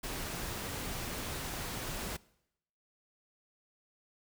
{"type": "noise", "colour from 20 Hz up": "pink", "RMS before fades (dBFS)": -39, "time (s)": [0.03, 2.17], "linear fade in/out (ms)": 10, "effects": ["noise-tail reverb RT60 0.8 s tail -22 dB re dry"]}